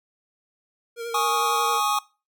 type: tone with vibrato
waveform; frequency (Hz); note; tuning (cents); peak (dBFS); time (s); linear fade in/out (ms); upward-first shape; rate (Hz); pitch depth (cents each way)
square; 466.2; A#4; 0; -30; 0.96-1.81; 50; triangle; 11; 31
type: chord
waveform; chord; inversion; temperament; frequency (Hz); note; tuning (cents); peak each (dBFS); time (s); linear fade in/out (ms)
square; Ab suspended fourth; none; just; 830.6 / 1107.5 / 1245.9; Ab5 / Db6 / Eb6; 0 / -2 / +2; -26; 1.14-1.99; 5
effects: noise-tail reverb RT60 0.3 s tail -21 dB re dry